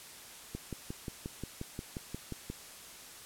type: click train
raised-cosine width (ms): 3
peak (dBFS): -25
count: 12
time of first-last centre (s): 0.55-2.5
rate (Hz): 5.64
effects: white hiss -50 dBFS RMS until 3.25 s + low-pass 12000 Hz 12 dB/octave